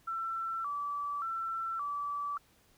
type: tone with vibrato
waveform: sine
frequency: 1244.5 Hz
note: D#6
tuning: in tune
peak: -33 dBFS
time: 0.07-2.38 s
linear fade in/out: 10 ms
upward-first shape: square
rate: 0.87 Hz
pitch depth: 130 cents each way
effects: pink hiss -66 dBFS RMS until 2.77 s